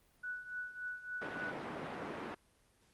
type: tone with tremolo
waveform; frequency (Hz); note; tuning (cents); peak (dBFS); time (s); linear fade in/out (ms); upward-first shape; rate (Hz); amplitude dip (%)
sine; 1480; F#6; 0; -37; 0.23-1.52; 10; triangle; 3.5; 80
type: band-pass noise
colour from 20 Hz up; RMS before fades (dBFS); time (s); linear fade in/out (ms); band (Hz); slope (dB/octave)
pink; -43; 1.21-2.35; 10; 230 to 1800; 12
effects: pink hiss -70 dBFS RMS until 2.93 s + Opus 32 kbps